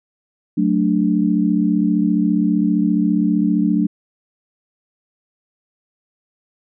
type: chord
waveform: sine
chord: D major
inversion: first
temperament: equal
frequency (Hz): 185 / 220 / 293.7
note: F#3 / A3 / D4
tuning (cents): 0 / 0 / 0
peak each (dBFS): -18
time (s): 0.57-3.87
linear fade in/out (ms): 10
effects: none